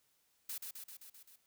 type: noise with echo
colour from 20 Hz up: blue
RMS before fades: -42 dBFS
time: 0.49-0.58 s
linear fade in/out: 5 ms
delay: 130 ms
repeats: 6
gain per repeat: -3 dB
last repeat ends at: 1.36 s
effects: white hiss -75 dBFS RMS until 1.46 s